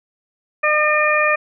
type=harmonic tone; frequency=605 Hz; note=D#5; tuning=49 cents flat; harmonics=1 / 2 / 3 / 4; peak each=-19 / -19 / -19 / -19 dBFS; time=0.63-1.36 s; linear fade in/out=10 ms; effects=none